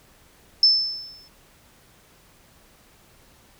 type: tone with exponential decay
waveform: sine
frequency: 5274 Hz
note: E8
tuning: in tune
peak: -10 dBFS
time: 0.63-1.28 s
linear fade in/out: 2 ms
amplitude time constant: 140 ms
effects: pink hiss -55 dBFS RMS until 3.59 s